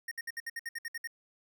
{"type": "tone bursts", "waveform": "square", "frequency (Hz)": 1852, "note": "A#6", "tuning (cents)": -12, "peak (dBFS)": -36, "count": 11, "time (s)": [0.08, 1.074], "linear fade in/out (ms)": 5, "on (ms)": 34, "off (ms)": 62, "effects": []}